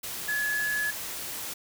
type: tone in noise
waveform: sine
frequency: 1700 Hz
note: G#6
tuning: 40 cents sharp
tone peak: -26 dBFS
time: 0.28-0.91 s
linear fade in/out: 10 ms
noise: white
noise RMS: -36 dBFS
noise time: 0.03-1.54 s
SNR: +7 dB
effects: none